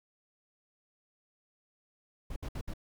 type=noise bursts; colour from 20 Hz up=brown; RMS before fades=-37 dBFS; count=4; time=2.3-2.737 s; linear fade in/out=5 ms; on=62 ms; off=63 ms; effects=none